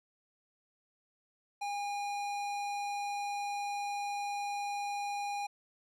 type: tone with hard clipping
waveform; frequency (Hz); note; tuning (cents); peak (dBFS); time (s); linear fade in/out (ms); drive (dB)
sine; 813; G#5; -37; -36; 1.61-5.47; 10; 16
effects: none